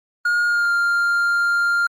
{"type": "tone with pitch glide", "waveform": "triangle", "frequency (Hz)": [1428, 1397.8], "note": ["F6", "F6"], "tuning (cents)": [38, 1], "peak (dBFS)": -14, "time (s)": [0.25, 1.87], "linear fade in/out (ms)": 5, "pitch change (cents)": -37, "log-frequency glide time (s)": [0.45, 0.71], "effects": ["Opus 32 kbps"]}